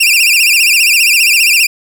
sawtooth tone with vibrato, 2560 Hz, D#7, 49 cents sharp, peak -3 dBFS, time 0-1.67 s, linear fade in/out 10 ms, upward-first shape sine, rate 15 Hz, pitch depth 150 cents each way, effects none

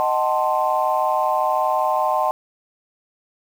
sine chord, D# diminished seventh, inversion none, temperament equal with one note detuned, 622.3 / 754.7 / 880 / 1046.5 Hz, D#5 / F#5 / A5 / C6, 0 / +34 / 0 / 0 cents, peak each -22 dBFS, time 0-2.31 s, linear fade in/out 0 ms, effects tanh soft clip ceiling -7 dBFS + 7-bit

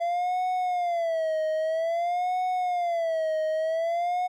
triangle tone with vibrato, 679 Hz, F5, 49 cents flat, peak -22 dBFS, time 0-4.28 s, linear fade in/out 20 ms, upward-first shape sine, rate 0.51 Hz, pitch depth 140 cents each way, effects none

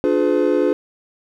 triangle chord, D diminished seventh, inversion none, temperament just, 293.7 / 352.4 / 422.9 / 507.5 Hz, D4 / F4 / Ab4 / Cb5, 0 / +16 / +31 / +47 cents, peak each -18 dBFS, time 0.04-0.73 s, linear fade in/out 0 ms, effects none

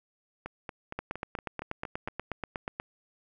two click trains, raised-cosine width 0.5 ms, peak -22 / -18 dBFS, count 8 / 16, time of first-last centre 0.46-2.084 / 0.99-2.799 s, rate 4.31 / 8.29 Hz, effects none

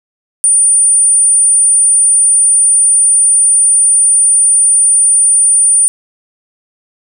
sine tone, 9310 Hz, D9, 16 cents flat, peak -5 dBFS, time 0.44-5.88 s, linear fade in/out 0 ms, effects none

